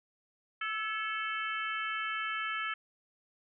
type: harmonic tone with a mistuned harmonic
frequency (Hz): 440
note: A4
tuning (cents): 0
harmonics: 3 / 4 / 5 / 6 / 7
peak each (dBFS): -36 / -38 / -40 / -42 / -43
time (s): 0.61-2.74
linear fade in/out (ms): 5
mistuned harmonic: 4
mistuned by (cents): -56
effects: none